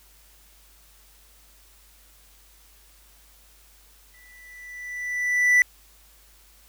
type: tone with exponential growth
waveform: triangle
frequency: 1975.5 Hz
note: B6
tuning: in tune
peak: -11 dBFS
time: 4.14-5.62 s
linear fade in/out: 1 ms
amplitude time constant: 320 ms
effects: added 50 Hz sine -56 dBFS peak until 6.68 s + white hiss -56 dBFS RMS until 6.68 s